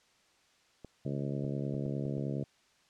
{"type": "clicks", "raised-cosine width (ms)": 2, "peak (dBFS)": -32, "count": 6, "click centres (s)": [0.847, 1.445, 1.743, 1.859, 2.056, 2.18]}
{"type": "harmonic tone", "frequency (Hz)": 69.8, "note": "C#2", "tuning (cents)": 13, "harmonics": [2, 3, 4, 5, 6, 7, 8, 9], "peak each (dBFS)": [-35, -39, -41, -43, -45, -46, -47, -48], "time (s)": [1.05, 2.44], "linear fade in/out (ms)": 5}
{"effects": ["white hiss -67 dBFS RMS until 2.89 s", "low-pass 6000 Hz 12 dB/octave"]}